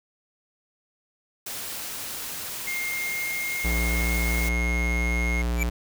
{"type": "noise", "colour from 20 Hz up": "white", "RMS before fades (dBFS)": -34, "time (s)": [1.46, 4.49], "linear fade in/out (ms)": 5}
{"type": "tone with pitch glide", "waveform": "triangle", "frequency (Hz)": [2124, 2150], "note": ["C7", "C7"], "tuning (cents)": [25, 47], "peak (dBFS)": -26, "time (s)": [2.67, 5.42], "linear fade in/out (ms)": 5, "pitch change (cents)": 22, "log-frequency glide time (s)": [2.92, 4.2]}
{"type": "tone", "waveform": "square", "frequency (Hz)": 59.3, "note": "A#1", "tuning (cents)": 30, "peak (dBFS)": -24, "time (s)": [3.64, 5.7], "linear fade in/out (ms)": 10}
{"type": "tone with exponential growth", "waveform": "square", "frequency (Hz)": 2322, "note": "D7", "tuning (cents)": -20, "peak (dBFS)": -22, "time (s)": [5.52, 5.63], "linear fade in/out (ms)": 1, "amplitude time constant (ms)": 22}
{"effects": []}